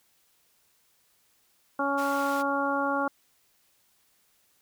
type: harmonic tone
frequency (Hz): 279.4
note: C#4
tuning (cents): +14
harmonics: 1 / 2 / 3 / 4 / 5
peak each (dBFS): -31 / -31 / -31 / -31 / -31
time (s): 1.79-3.08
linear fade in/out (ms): 5
type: high-pass noise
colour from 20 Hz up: pink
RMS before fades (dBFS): -43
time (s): 1.97-2.43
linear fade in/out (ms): 20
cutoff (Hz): 1300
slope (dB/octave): 12
effects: white hiss -67 dBFS RMS until 4.61 s